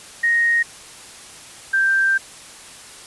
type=tone pair in turn; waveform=sine; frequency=1867 / 1573.7 Hz; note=A#6 / G6; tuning=+2 / +6 cents; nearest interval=minor third; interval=296 cents; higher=first; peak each=-14 dBFS; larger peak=neither; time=0.23-0.63 / 1.73-2.18 s; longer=second; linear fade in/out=10 ms; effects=white hiss -40 dBFS RMS until 3.06 s + resampled to 24000 Hz

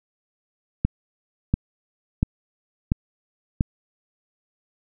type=click train; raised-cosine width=5 ms; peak=-6 dBFS; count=5; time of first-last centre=0.85-3.609 s; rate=1.45 Hz; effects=none

